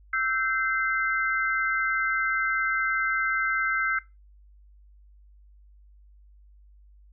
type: tone cluster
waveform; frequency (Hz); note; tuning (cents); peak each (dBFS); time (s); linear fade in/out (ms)
sine; 1319 / 1556 / 2069; E6 / G6 / C7; +1 / -13 / -20; -29 / -26 / -29; 0.13-3.99; 5
effects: noise-tail reverb RT60 0.2 s tail -18 dB re dry + added 50 Hz sine -51 dBFS peak until 7.12 s